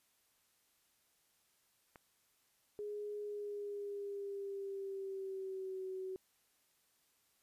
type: click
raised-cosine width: 0.5 ms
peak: -39 dBFS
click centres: 1.958 s
type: tone with pitch glide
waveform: sine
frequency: 415.5 to 376.6 Hz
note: G#4 to F#4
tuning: +1 to +31 cents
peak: -40 dBFS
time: 2.79-6.16 s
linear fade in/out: 0 ms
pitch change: -170 cents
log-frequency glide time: 3.21-5.85 s
effects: white hiss -75 dBFS RMS until 7.42 s + resampled to 32000 Hz